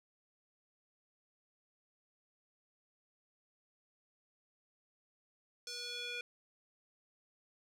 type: tone with band-pass filter sweep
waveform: square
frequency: 484 Hz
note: B4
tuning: 35 cents flat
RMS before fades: -43 dBFS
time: 5.67-6.21 s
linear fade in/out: 2 ms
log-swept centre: 5300 to 2600 Hz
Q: 2.7
effects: none